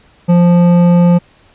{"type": "tone with hard clipping", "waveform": "sine", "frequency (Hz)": 174.61, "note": "F3", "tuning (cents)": 0, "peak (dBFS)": -7, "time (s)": [0.28, 1.19], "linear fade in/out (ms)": 20, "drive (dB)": 10, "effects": ["pink hiss -48 dBFS RMS until 1.54 s", "resampled to 8000 Hz"]}